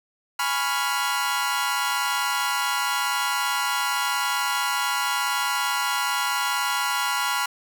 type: chord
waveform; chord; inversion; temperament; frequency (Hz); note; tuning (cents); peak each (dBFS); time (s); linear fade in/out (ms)
sawtooth; C# dominant seventh; second; equal; 830.6 / 987.8 / 1108.7 / 1396.9; G#5 / B5 / C#6 / E#6; 0 / 0 / 0 / 0; -27 / -23 / -27 / -23; 0.39-7.46; 5
effects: none